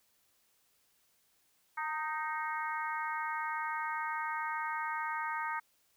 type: harmonic tone with a mistuned harmonic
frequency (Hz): 311.1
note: D#4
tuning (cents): 0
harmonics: 3 / 4 / 5 / 6 / 7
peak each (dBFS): -37 / -39 / -41 / -43 / -44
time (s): 1.77-5.6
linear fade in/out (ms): 10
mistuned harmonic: 3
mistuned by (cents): -26
effects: white hiss -72 dBFS RMS until 5.96 s